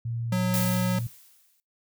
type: tone with pitch glide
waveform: sine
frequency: 116.54 to 117.35 Hz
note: A#2 to A#2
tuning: 0 to +12 cents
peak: -28 dBFS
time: 0.05-1.07 s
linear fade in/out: 5 ms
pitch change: +12 cents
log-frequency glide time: 0.44-0.76 s
type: tone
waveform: square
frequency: 182.7 Hz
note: F#3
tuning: 22 cents flat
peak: -24 dBFS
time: 0.32-0.99 s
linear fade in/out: 5 ms
type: noise with exponential decay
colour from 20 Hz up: blue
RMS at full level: -28 dBFS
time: 0.54-1.6 s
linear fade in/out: 0 ms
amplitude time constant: 230 ms
effects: noise-tail reverb RT60 0.2 s tail -20 dB re dry